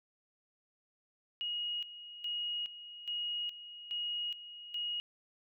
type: tone with tremolo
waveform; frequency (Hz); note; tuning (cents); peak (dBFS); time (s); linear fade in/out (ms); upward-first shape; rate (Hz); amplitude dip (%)
sine; 2884; F#7; -45; -34; 1.41-5; 0; square; 1.2; 75
effects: none